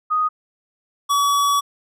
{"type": "tone pair in turn", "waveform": ["sine", "square"], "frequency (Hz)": [1244.5, 1137.1], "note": ["D#6", "C#6"], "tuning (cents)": [0, 44], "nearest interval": "major second", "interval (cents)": 156, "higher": "first", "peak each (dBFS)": [-16, -16], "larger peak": "neither", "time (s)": [[0.1, 0.29], [1.09, 1.61]], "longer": "second", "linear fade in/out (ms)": 20, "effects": ["resampled to 32000 Hz"]}